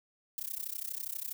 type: noise with amplitude modulation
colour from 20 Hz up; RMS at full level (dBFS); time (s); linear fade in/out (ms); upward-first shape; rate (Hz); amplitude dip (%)
violet; -35; 0.38-1.33; 0; sine; 32.3; 95
effects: none